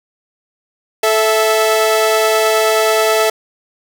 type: tone pair together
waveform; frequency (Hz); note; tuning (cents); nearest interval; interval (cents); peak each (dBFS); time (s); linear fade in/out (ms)
sawtooth; 436.4 / 659.3; A4 / E5; -14 / 0; perfect fifth; 714; -10; 1.03-3.3; 5
effects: none